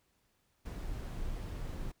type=noise; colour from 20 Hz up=brown; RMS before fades=-39 dBFS; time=0.65-1.92 s; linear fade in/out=10 ms; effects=pink hiss -75 dBFS RMS until 2 s